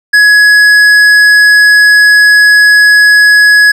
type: tone with tanh clipping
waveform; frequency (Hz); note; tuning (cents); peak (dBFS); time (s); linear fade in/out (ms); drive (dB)
sine; 1680; G#6; +19; -3; 0.13-3.72; 10; 11
effects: none